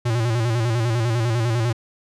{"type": "tone with vibrato", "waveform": "square", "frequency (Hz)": 116.54, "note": "A#2", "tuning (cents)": 0, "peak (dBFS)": -19, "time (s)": [0.05, 1.73], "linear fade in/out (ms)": 10, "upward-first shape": "square", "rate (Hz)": 10, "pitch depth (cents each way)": 69, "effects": ["low-pass 8000 Hz 12 dB/octave"]}